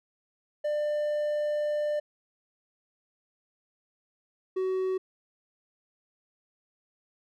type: tone pair in turn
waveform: triangle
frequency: 596 / 375.5 Hz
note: D5 / F#4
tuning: +25 / +26 cents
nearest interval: minor sixth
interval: 799 cents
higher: first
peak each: -24 dBFS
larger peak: neither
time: 0.64-2 / 4.56-4.98 s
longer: first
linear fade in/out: 10 ms
effects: none